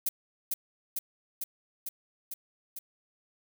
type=noise with echo; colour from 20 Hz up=violet; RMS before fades=-28 dBFS; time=0.06-0.09 s; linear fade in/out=5 ms; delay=450 ms; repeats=6; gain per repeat=-2 dB; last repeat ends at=2.79 s; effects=none